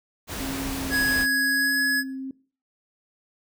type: noise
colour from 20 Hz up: pink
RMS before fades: -32 dBFS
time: 0.27-1.27 s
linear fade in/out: 50 ms
type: tone with vibrato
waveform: sine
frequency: 267.8 Hz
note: C4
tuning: 40 cents sharp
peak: -30 dBFS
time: 0.4-2.31 s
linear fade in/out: 2 ms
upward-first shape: triangle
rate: 1 Hz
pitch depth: 21 cents each way
type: tone with pitch glide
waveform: square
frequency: 1668 to 1687.4 Hz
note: G#6 to G#6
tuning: +7 to +27 cents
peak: -21 dBFS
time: 0.9-2.04 s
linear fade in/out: 50 ms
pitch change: +20 cents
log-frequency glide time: 1.55-1.81 s
effects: noise-tail reverb RT60 0.4 s tail -20 dB re dry